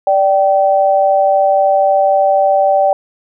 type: tone pair together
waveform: sine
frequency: 587.3 / 774.5 Hz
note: D5 / G5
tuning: 0 / -21 cents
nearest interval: perfect fourth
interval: 479 cents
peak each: -11 dBFS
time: 0.07-2.93 s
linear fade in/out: 2 ms
effects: none